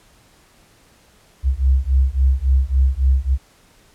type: beating tone pair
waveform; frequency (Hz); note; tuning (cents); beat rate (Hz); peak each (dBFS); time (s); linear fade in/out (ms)
sine; 64.5 / 68.1; C2 / C#2; -24 / -30; 3.6; -16; 1.43-3.38; 50
effects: pink hiss -53 dBFS RMS until 3.94 s + low-pass 12000 Hz 12 dB/octave